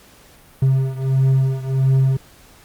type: beating tone pair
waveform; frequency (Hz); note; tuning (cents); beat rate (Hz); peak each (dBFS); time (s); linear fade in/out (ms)
triangle; 132.7 / 134.2; C3 / C3; +25 / +44; 1.5; -14 / -17; 0.62-2.17; 5
effects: pink hiss -48 dBFS RMS until 2.64 s + Opus 48 kbps